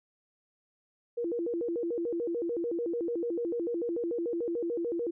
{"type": "tone with vibrato", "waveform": "sine", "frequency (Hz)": 401.3, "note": "G4", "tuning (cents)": 41, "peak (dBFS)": -29, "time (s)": [1.17, 5.11], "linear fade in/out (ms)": 10, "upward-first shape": "square", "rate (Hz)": 6.8, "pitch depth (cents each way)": 290, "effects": []}